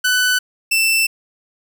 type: tone pair in turn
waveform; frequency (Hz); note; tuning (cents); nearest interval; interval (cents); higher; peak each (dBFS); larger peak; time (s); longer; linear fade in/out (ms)
sawtooth; 1497 / 2667; F#6 / E7; +20 / +20; minor seventh; 1000; second; -10; neither; 0.04-0.39 / 0.71-1.07; second; 10
effects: none